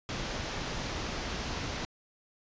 pink low-pass noise, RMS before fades -36 dBFS, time 0.09-1.85 s, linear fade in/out 0 ms, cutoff 6500 Hz, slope 48 dB/octave, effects resampled to 16000 Hz

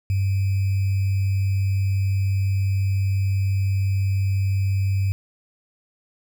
sine tone with sample-and-hold, 97.1 Hz, G2, 16 cents flat, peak -18 dBFS, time 0.1-5.12 s, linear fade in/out 0 ms, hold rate 2450 Hz, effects none

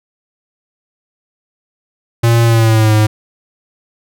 square tone with pitch glide, 116.5 to 107.45 Hz, A#2 to A2, -1 to -41 cents, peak -8 dBFS, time 2.23-3.07 s, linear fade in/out 10 ms, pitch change -140 cents, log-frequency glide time 2.44-2.94 s, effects none

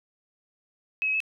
sine tone with pitch steps, 2568 / 2548 / 2594 Hz, E7 / D#7 / E7, -46 / +41 / -28 cents, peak -23 dBFS, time 1.02-1.203 s, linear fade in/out 0 ms, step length 61 ms, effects none

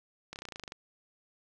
slowing click train, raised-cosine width 0.2 ms, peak -24 dBFS, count 12, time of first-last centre 0.33-0.721 s, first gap 29 ms, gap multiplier 1.04, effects none

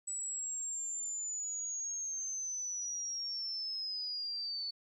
sine linear sweep, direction down, 7902 to 4456 Hz, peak -36 dBFS, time 0.07-4.71 s, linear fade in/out 10 ms, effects 12-bit

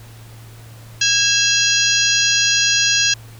harmonic tone with a mistuned harmonic, 821 Hz, G#5, 20 cents flat, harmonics 2 / 3 / 4 / 5 / 6 / 7 / 8, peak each -21 / -21 / -21 / -21 / -21 / -21 / -21 dBFS, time 1.01-3.14 s, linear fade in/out 5 ms, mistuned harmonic 3, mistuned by +140 cents, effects added 113 Hz sine -37 dBFS peak until 3.39 s + pink hiss -45 dBFS RMS until 3.39 s

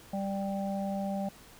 harmonic tone, 196.5 Hz, G3, 4 cents sharp, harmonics 1 / 3 / 4, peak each -32 / -37 / -38 dBFS, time 0.13-1.29 s, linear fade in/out 5 ms, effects pink hiss -54 dBFS RMS until 1.59 s

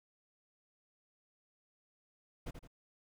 brown noise with echo, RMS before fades -41 dBFS, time 2.46-2.51 s, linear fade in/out 10 ms, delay 83 ms, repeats 2, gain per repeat -7 dB, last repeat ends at 2.676 s, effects none

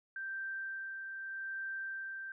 sine tone with tremolo, 1568 Hz, G6, in tune, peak -37 dBFS, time 0.16-2.32 s, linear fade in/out 2 ms, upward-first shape sine, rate 0.82 Hz, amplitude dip 35%, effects none

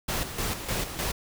pink noise with tremolo, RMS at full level -29 dBFS, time 0.08-1.12 s, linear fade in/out 10 ms, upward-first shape square, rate 3.3 Hz, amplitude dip 60%, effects none

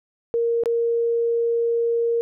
sine tone with dropouts, 466.2 Hz, A#4, in tune, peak -18 dBFS, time 0.34-2.21 s, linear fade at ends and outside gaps 0 ms, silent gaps 0.636-0.658 s, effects none

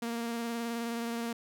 sawtooth tone with vibrato, 233.1 Hz, A#3, in tune, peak -29 dBFS, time 0.02-1.33 s, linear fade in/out 5 ms, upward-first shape sine, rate 19 Hz, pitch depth 21 cents each way, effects none

